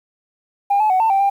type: tone with pitch steps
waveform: sine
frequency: 804 / 858 / 747 / 892 / 782 / 795 Hz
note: G5 / A5 / F#5 / A5 / G5 / G5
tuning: +44 / -44 / +16 / +23 / -4 / +24 cents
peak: -11 dBFS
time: 0.7-1.3 s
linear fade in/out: 10 ms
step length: 100 ms
effects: tanh soft clip ceiling -10 dBFS + 8-bit